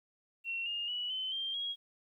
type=tone with pitch steps; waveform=sine; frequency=2725 / 2831 / 2941 / 3055 / 3174 / 3297 Hz; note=F7 / F7 / F#7 / G7 / G7 / G#7; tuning=-43 / +23 / -11 / -45 / +21 / -13 cents; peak=-34 dBFS; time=0.44-1.76 s; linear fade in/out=50 ms; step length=220 ms; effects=12-bit